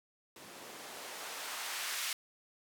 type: noise with band-pass filter sweep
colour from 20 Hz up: blue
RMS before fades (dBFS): -42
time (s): 0.36-2.13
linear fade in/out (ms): 2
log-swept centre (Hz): 200 to 2000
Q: 0.77
effects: none